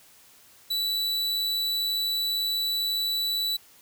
45% pulse tone, 3951 Hz, B7, in tune, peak -25 dBFS, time 0.7-3.57 s, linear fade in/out 10 ms, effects white hiss -55 dBFS RMS until 3.81 s

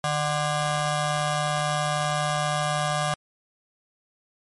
20% pulse ring-modulated tone, 446.2 Hz, A4, 24 cents sharp, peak -15 dBFS, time 0.04-3.14 s, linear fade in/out 2 ms, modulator 295 Hz, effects MP3 48 kbps

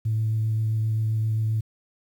sine tone with vibrato, 110 Hz, A2, in tune, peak -20 dBFS, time 0.05-1.61 s, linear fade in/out 10 ms, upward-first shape triangle, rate 7.6 Hz, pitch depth 14 cents each way, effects tanh soft clip ceiling -17 dBFS + 9-bit

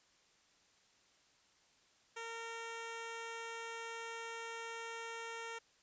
10% pulse tone, 458.8 Hz, A#4, 28 cents flat, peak -35 dBFS, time 2.16-5.59 s, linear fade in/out 10 ms, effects white hiss -70 dBFS RMS until 5.82 s + resampled to 16000 Hz

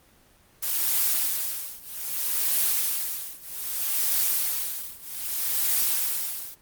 blue noise with tremolo, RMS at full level -22 dBFS, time 0.62-6.55 s, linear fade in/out 10 ms, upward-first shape triangle, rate 0.63 Hz, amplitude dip 95%, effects pink hiss -58 dBFS RMS until 6.61 s + Opus 24 kbps

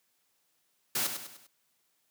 white noise with echo, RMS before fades -30 dBFS, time 0.95-1.07 s, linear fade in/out 5 ms, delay 100 ms, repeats 4, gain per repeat -7 dB, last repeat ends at 1.47 s, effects white hiss -74 dBFS RMS until 2.1 s + high-pass 100 Hz 12 dB/octave

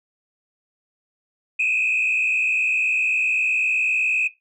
sine tone with frequency modulation, 2528 Hz, D#7, 27 cents sharp, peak -16 dBFS, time 1.59-4.28 s, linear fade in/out 10 ms, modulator 59.9 Hz, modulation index 1.5, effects noise-tail reverb RT60 0.2 s tail -19 dB re dry + tanh soft clip ceiling -14 dBFS

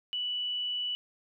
sine tone, 2960 Hz, F#7, in tune, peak -30 dBFS, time 0.13-0.95 s, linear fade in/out 0 ms, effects none

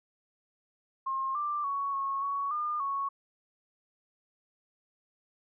sine tone with pitch steps, 1069 / 1182 / 1115 / 1096 / 1118 / 1209 / 1107 Hz, C6 / D6 / C#6 / C#6 / C#6 / D6 / C#6, +37 / +11 / +10 / -20 / +14 / +50 / -3 cents, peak -29 dBFS, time 1.06-3.09 s, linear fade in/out 10 ms, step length 290 ms, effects none

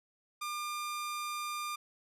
sawtooth tone, 1200 Hz, D6, 37 cents sharp, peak -32 dBFS, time 0.41-1.76 s, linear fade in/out 10 ms, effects resampled to 32000 Hz

